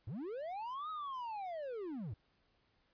triangle linear two-way sweep, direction up then down, 86 to 1282 to 86 Hz, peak -38 dBFS, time 0.07-2.14 s, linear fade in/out 5 ms, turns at 0.9 s, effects pink hiss -75 dBFS RMS until 2.93 s + resampled to 11025 Hz

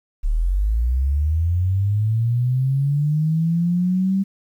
sine linear sweep, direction up, 34.65 to 196 Hz, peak -16 dBFS, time 0.23-4.24 s, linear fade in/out 20 ms, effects 9-bit

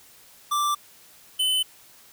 square tone pair in turn, 1174.7 / 3029 Hz, D6 / F#7, 0 / +40 cents, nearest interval octave + major third, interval 1640 cents, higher second, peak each -22 / -21 dBFS, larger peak second, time 0.51-0.75 / 1.39-1.63 s, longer neither, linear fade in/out 10 ms, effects white hiss -52 dBFS RMS until 2.12 s

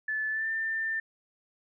sine tone with pitch glide, 1739 to 1790 Hz, A6 to A6, -21 to +29 cents, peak -28 dBFS, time 0.08-1 s, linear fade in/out 5 ms, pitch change +50 cents, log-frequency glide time 0.3-0.49 s, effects none

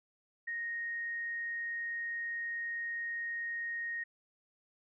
sine tone, 1864.7 Hz, A#6, in tune, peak -35 dBFS, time 0.47-4.04 s, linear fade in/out 10 ms, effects none

